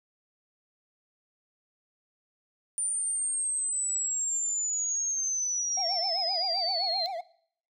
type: linear sweep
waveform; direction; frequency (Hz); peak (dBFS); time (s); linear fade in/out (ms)
sine; down; 9210 to 4106; -27; 2.78-7.06; 0
type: tone with vibrato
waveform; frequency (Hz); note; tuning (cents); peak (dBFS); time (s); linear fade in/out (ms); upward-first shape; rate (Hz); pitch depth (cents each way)
triangle; 718; F5; +48; -30; 5.77-7.21; 5; triangle; 7.7; 200
effects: noise-tail reverb RT60 0.6 s tail -19 dB re dry